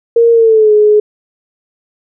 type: tone with pitch glide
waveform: sine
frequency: 465.2 to 421.7 Hz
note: A#4 to G#4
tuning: -4 to +26 cents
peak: -4 dBFS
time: 0.16-1 s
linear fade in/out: 5 ms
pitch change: -170 cents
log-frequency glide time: 0.32-0.73 s
effects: none